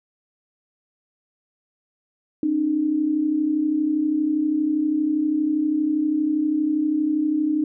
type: tone pair together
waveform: sine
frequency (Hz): 272.9 / 305.4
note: C#4 / D#4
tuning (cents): -27 / -32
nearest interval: major second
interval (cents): 195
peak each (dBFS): -26 / -19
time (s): 2.43-7.64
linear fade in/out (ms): 2
effects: none